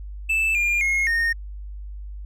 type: tone with pitch steps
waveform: triangle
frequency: 2637 / 2406 / 2157 / 1843 Hz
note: E7 / D7 / C#7 / A#6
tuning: 0 / +41 / -48 / -20 cents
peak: -17 dBFS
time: 0.29-1.33 s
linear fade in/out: 10 ms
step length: 260 ms
effects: added 50 Hz sine -32 dBFS peak until 2.25 s